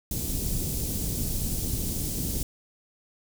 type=band-stop noise; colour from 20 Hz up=pink; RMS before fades=-29 dBFS; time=0.11-2.43 s; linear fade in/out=2 ms; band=260 to 7200 Hz; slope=12 dB/octave; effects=none